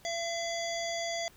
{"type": "harmonic tone", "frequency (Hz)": 677, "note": "E5", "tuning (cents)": 46, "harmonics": [1, 3, 5, 7, 9, 10], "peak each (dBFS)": [-34, -39, -41, -42, -44, -44], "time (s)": [0.05, 1.28], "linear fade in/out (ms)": 0, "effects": ["pink hiss -59 dBFS RMS until 1.36 s"]}